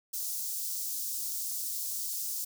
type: high-pass noise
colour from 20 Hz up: white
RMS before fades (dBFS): -35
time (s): 0.13-2.45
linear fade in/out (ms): 10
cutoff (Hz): 5100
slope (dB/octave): 24
effects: none